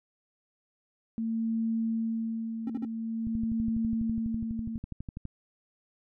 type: tone with tremolo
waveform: sine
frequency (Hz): 225.7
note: A3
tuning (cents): +44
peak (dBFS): -26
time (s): 1.18-4.78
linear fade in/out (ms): 0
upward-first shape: sine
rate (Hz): 0.48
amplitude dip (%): 55
type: tone bursts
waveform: triangle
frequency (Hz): 267.6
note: C4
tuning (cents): +39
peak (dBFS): -28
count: 3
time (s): 2.67-2.85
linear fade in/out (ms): 2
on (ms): 28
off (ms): 48
type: click train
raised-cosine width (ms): 5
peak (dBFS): -25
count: 25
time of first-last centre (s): 3.27-5.253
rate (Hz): 12.1
effects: none